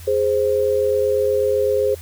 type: tone pair together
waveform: sine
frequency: 415.3 / 523.3 Hz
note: G#4 / C5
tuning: 0 / 0 cents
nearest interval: major third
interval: 400 cents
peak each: -18 dBFS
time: 0.07-1.95 s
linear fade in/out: 10 ms
effects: added 84 Hz sine -35 dBFS peak until 2.01 s + white hiss -43 dBFS RMS until 2.01 s